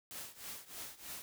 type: noise with tremolo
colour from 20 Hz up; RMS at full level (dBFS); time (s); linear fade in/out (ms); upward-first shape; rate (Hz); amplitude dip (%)
white; -44; 0.11-1.22; 0; triangle; 3.2; 90
effects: none